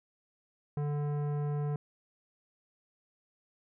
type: tone with tanh clipping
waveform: sine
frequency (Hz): 146.4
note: D3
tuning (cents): -5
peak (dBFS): -32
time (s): 0.77-1.76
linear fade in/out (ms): 2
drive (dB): 15
effects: none